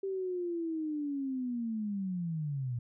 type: linear sweep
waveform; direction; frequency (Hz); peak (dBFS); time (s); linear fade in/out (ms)
sine; down; 392 to 116.54; -32; 0.03-2.79; 5
effects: none